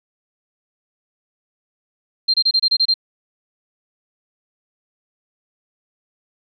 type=tone bursts; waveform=sine; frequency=4175 Hz; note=C8; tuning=5 cents flat; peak=-12 dBFS; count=8; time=2.28-2.941 s; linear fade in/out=10 ms; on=59 ms; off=27 ms; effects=none